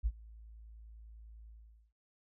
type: tone with ADSR envelope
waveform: sine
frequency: 55 Hz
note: A1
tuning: in tune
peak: -26 dBFS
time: 0.03-1.93 s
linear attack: 31 ms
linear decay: 50 ms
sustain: -24 dB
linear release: 450 ms
effects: none